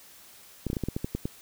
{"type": "clicks", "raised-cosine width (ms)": 3, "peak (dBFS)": -16, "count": 10, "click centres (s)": [0.667, 0.701, 0.731, 0.768, 0.837, 0.886, 0.965, 1.045, 1.15, 1.255], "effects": ["white hiss -52 dBFS RMS until 1.41 s"]}